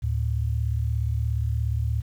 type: tone pair together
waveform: sine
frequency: 74 / 111.01 Hz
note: D2 / A2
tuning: +14 / +16 cents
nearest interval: perfect fifth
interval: 702 cents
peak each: -25 dBFS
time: 0.02-2.02 s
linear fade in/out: 20 ms
effects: 9-bit